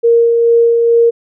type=tone with tremolo; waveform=sine; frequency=466.2 Hz; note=A#4; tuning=in tune; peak=-5 dBFS; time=0.03-1.11 s; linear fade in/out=20 ms; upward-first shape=sine; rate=2.3 Hz; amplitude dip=30%; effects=none